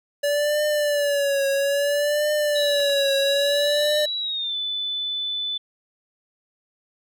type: tone with vibrato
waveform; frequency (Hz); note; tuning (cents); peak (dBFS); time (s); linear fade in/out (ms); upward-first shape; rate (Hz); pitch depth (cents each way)
square; 575; D5; -37; -20; 0.23-4.06; 10; triangle; 0.6; 81
type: clicks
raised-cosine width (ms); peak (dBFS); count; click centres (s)
0.3; -35 / -35 / -25 / -26; 4; 1.458 / 1.957 / 2.802 / 2.898
type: tone with pitch glide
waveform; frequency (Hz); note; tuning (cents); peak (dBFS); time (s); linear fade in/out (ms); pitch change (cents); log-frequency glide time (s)
sine; 3907 to 3501; B7 to A7; -19 to -9; -24; 2.55-5.58; 10; -190; 4.19-4.56
effects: none